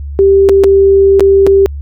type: tone with dropouts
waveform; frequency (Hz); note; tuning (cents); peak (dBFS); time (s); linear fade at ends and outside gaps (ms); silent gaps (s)
sine; 392; G4; 0; -3; 0.19-1.66; 0; 0.489-0.494 / 0.637-0.642 / 1.196-1.206 / 1.466-1.472
effects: added 71 Hz sine -19 dBFS peak until 1.81 s